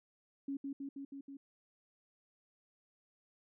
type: tone with echo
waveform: sine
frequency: 276.8 Hz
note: C#4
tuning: 2 cents flat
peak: -36 dBFS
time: 0.48-0.57 s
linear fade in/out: 5 ms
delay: 160 ms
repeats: 5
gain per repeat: -2 dB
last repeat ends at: 1.37 s
effects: none